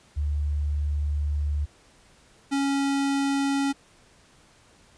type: tone pair in turn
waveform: sine / square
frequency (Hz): 73.42 / 277.2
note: D2 / C#4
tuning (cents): 0 / 0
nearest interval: octave + major seventh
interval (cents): 2300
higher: second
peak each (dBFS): -23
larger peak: neither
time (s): 0.16-1.66 / 2.51-3.73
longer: first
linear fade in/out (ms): 20
effects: pink hiss -57 dBFS RMS until 4.97 s + resampled to 22050 Hz